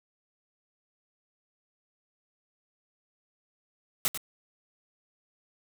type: noise with echo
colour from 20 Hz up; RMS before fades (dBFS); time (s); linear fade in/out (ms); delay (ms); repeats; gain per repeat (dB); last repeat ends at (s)
white; -26; 4.05-4.08; 0; 95; 1; -9; 4.175
effects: none